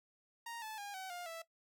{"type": "tone with pitch steps", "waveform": "sawtooth", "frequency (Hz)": [932.3, 869.9, 811.6, 757.3, 706.6, 659.2], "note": ["A#5", "A5", "G#5", "F#5", "F5", "E5"], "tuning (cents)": [0, -20, -40, 40, 20, 0], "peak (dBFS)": -40, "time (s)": [0.46, 1.42], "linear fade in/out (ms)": 5, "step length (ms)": 160, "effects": ["noise-tail reverb RT60 0.1 s tail -17 dB re dry"]}